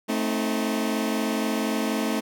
sawtooth chord, A diminished, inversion none, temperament just, 220 / 264 / 316.8 Hz, A3 / C4 / Eb4, 0 / +16 / +31 cents, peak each -22 / -25 / -26 dBFS, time 0.08-2.21 s, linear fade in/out 20 ms, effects none

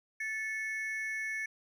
triangle ring-modulated tone, 1975.5 Hz, B6, in tune, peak -29 dBFS, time 0.2-1.46 s, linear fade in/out 5 ms, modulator 225 Hz, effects none

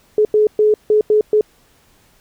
sine tone bursts at uneven times, 425.6 Hz, G#4, 42 cents sharp, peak -9 dBFS, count 6, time 0.18-0.25 / 0.34-0.47 / 0.59-0.74 / 0.9-1.01 / 1.1-1.21 / 1.33-1.41 s, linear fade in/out 2 ms, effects pink hiss -54 dBFS RMS until 2.2 s

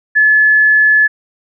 sine tone, 1720 Hz, A6, 40 cents flat, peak -6 dBFS, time 0.15-1.08 s, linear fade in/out 20 ms, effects none

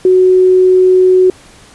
sine tone, 370 Hz, F#4, in tune, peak -4 dBFS, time 0.05-1.3 s, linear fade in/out 2 ms, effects pink hiss -40 dBFS RMS until 1.74 s + resampled to 24000 Hz

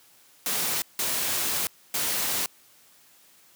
white noise bursts at uneven times, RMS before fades -27 dBFS, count 3, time 0.46-0.82 / 0.99-1.67 / 1.94-2.46 s, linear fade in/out 2 ms, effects white hiss -57 dBFS RMS until 3.55 s + high-pass 100 Hz 12 dB/octave

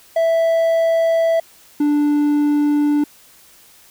triangle tone pair in turn, 659.3 / 293.7 Hz, E5 / D4, 0 / 0 cents, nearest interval octave + major second, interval 1400 cents, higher first, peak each -11 dBFS, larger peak neither, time 0.16-1.4 / 1.8-3.04 s, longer neither, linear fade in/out 5 ms, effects white hiss -48 dBFS RMS until 3.9 s

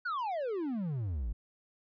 triangle exponential sweep, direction down, 1520 to 49 Hz, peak -30 dBFS, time 0.05-1.33 s, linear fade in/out 10 ms, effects resampled to 11025 Hz

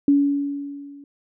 sine tone with level ramp, 283.3 Hz, C#4, 38 cents sharp, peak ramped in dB -11 to -40 dBFS, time 0.08-1.04 s, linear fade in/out 2 ms, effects none

